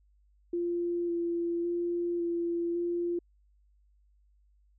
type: tone with vibrato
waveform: sine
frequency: 343.9 Hz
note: F4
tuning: 27 cents flat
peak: -28 dBFS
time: 0.53-3.19 s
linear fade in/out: 5 ms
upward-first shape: square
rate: 0.9 Hz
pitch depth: 12 cents each way
effects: added 50 Hz sine -62 dBFS peak until 4.78 s